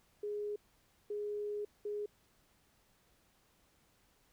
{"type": "tone bursts at uneven times", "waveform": "sine", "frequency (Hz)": 415.3, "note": "G#4", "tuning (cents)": 0, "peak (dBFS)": -36, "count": 3, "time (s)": [[0.23, 0.56], [1.1, 1.65], [1.85, 2.06]], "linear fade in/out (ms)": 5, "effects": ["pink hiss -71 dBFS RMS until 4.32 s"]}